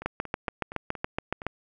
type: two click trains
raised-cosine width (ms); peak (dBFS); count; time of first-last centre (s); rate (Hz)
0.5; -12 / -23; 11 / 7; 0.06-1.466 / 0.02-1.419; 7.11 / 4.29
effects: none